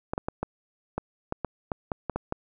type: clicks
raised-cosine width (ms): 1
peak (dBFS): -14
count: 12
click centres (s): 0.135 / 0.179 / 0.285 / 0.43 / 0.98 / 1.324 / 1.447 / 1.718 / 1.918 / 2.097 / 2.16 / 2.324
effects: none